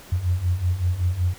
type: beating tone pair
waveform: sine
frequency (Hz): 86.3 / 91.6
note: F2 / F#2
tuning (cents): -20 / -17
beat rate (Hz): 5.3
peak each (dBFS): -25 / -21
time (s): 0.12-1.34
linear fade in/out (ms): 5
effects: pink hiss -45 dBFS RMS until 1.38 s